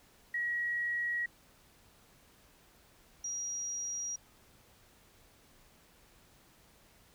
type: tone pair in turn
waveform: sine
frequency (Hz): 1909 / 5733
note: A#6 / F8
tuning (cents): +41 / +44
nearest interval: octave + perfect fifth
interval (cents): 1903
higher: second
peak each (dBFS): -31 / -35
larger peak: first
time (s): 0.34-1.26 / 3.24-4.16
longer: neither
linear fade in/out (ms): 5
effects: pink hiss -63 dBFS RMS until 7.14 s